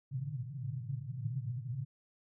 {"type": "band-pass noise", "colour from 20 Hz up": "pink", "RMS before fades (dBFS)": -39, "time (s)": [0.11, 1.85], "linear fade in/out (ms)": 5, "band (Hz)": [110, 150], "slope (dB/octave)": 96, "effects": []}